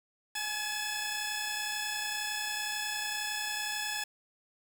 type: tone cluster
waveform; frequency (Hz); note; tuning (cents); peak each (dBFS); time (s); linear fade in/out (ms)
15% pulse; 841 / 1713 / 2603; G#5 / A6 / E7; +22 / -47 / -22; -32 / -30 / -32; 0.35-4.04; 5
effects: 8-bit